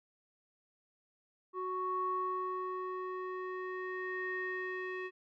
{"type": "tone with low-pass filter sweep", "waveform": "square", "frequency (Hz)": 370, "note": "F#4", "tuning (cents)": 0, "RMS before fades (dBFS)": -38, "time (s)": [1.53, 5.11], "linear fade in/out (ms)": 50, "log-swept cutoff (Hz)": [990, 2200], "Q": 7.1, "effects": []}